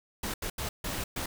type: noise bursts at uneven times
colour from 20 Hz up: pink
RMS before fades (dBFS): -34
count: 5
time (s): 0.23-0.34 / 0.42-0.5 / 0.58-0.69 / 0.84-1.04 / 1.16-1.26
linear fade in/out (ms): 5
effects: none